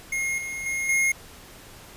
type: tone with level steps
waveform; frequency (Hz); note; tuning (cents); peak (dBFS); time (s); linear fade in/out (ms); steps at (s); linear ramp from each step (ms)
square; 2147; C7; +44; -25 / -31 / -26 / -20; 0.12-1.12; 5; 0.38 / 0.66 / 0.89; 2
effects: pink hiss -46 dBFS RMS until 1.96 s + resampled to 32000 Hz